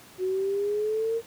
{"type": "exponential sweep", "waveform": "sine", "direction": "up", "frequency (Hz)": [367, 463.5], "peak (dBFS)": -24, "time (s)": [0.18, 1.22], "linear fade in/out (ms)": 50, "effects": ["pink hiss -50 dBFS RMS until 1.26 s", "high-pass 100 Hz 12 dB/octave"]}